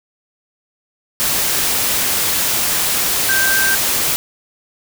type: tone in noise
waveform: sine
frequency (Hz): 1568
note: G6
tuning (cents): 0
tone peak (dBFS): -15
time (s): 3.29-3.75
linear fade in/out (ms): 0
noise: white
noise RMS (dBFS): -17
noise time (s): 1.2-4.16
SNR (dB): -1
effects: none